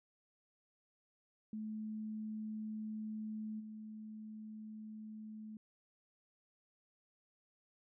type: tone with level steps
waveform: sine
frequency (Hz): 216.1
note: A3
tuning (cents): -31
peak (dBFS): -40 / -46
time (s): 1.53-5.57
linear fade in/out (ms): 2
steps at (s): 3.59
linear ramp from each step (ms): 20
effects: none